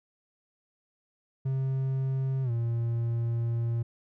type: tone with pitch glide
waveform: triangle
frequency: 133.2 to 116.63 Hz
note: C3 to A#2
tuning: +31 to +1 cents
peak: -24 dBFS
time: 1.45-3.83 s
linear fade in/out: 10 ms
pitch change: -230 cents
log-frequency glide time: 2.43-2.51 s
effects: none